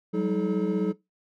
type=tone cluster; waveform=triangle; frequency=183.8 / 199.6 / 315.8 / 429.7 Hz; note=F#3 / G3 / D#4 / A4; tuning=-11 / +32 / +26 / -41 cents; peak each=-25 / -28 / -28 / -27 dBFS; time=0.13-0.93 s; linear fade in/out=20 ms; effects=noise-tail reverb RT60 0.2 s tail -19 dB re dry